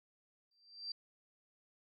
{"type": "tone with exponential growth", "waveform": "sine", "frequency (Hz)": 4699, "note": "D8", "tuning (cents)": 0, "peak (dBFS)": -37, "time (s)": [0.51, 0.92], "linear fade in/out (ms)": 5, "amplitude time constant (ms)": 87, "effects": []}